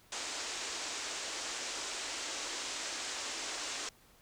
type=band-pass noise; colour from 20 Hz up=white; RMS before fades=-40 dBFS; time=0.12-3.89 s; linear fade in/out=2 ms; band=260 to 7800 Hz; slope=48 dB/octave; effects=pink hiss -63 dBFS RMS until 4.21 s